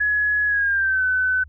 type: tone with pitch glide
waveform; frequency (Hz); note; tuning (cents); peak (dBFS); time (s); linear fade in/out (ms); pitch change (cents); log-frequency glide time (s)
sine; 1687 to 1511.7; G#6 to F#6; +27 to +37; -17; 0-1.44; 10; -190; 0.46-1.04
effects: added 74 Hz sine -41 dBFS peak until 1.48 s